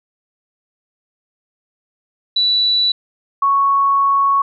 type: tone pair in turn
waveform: sine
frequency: 3951 / 1108.7 Hz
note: B7 / C#6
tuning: 0 / 0 cents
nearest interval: octave + minor seventh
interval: 2200 cents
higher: first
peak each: -12 / -11 dBFS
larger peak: second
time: 2.36-2.92 / 3.42-4.42 s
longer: second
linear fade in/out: 5 ms
effects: none